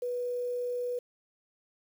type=tone with quantisation; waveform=sine; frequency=490.4 Hz; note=B4; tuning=12 cents flat; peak=-30 dBFS; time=0.02-0.99 s; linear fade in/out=5 ms; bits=9; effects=none